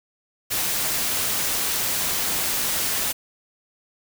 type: noise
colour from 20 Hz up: white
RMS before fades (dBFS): -24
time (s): 0.5-3.13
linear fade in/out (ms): 20
effects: none